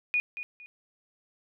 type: tone with echo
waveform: sine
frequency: 2457 Hz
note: D#7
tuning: 22 cents flat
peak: -23 dBFS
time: 0.14-0.2 s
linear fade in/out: 0 ms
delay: 230 ms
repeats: 2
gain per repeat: -11 dB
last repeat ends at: 0.66 s
effects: none